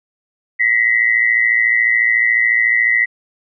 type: tone pair together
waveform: sine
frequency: 1918 / 2032 Hz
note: A#6 / B6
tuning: +49 / +49 cents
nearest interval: minor second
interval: 100 cents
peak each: -14 dBFS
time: 0.59-3.06 s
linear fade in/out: 20 ms
effects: none